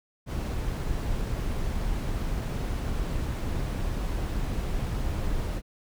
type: noise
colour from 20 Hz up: brown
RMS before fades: -29 dBFS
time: 0.26-5.62 s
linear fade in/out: 50 ms
effects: none